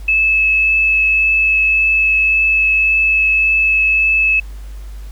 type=tone with vibrato; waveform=sine; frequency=2603 Hz; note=E7; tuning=22 cents flat; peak=-10 dBFS; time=0.08-4.4 s; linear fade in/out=5 ms; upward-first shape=triangle; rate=1.8 Hz; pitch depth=8 cents each way; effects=added 50 Hz sine -27 dBFS peak until 5.11 s + pink hiss -46 dBFS RMS until 5.11 s